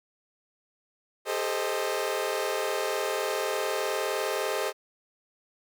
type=chord; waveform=sawtooth; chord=A half-diminished seventh; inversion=third; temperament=equal with one note detuned; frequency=400.2 / 440 / 523.3 / 622.3 Hz; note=G4 / A4 / C5 / Eb5; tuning=+36 / 0 / 0 / 0 cents; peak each=-29 dBFS; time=1.25-4.73 s; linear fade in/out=50 ms; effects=none